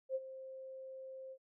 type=tone with ADSR envelope; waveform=sine; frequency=527 Hz; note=C5; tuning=12 cents sharp; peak=-32 dBFS; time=0.09-1.38 s; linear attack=61 ms; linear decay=39 ms; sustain=-14 dB; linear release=62 ms; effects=none